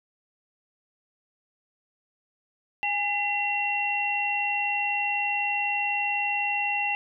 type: tone cluster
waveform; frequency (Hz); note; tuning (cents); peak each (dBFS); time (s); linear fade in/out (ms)
sine; 820 / 2020 / 2732; G#5 / B6 / F7; -22 / +39 / -39; -29 / -33 / -26; 2.83-6.95; 0
effects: none